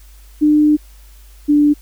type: tone pair in turn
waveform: sine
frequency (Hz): 300.5 / 294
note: D4 / D4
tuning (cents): +40 / +2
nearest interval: unison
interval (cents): 38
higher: first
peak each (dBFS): -8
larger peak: neither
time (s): 0.41-0.77 / 1.48-1.74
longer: first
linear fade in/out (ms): 20
effects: added 50 Hz sine -39 dBFS peak until 1.81 s + white hiss -50 dBFS RMS until 1.81 s